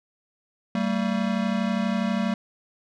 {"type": "tone pair together", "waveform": "square", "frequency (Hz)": [193.9, 226.2], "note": ["G3", "A3"], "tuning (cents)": [-19, 48], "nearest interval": "minor third", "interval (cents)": 267, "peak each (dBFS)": -26, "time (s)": [0.75, 2.34], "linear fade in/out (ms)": 2, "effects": ["low-pass 4000 Hz 12 dB/octave"]}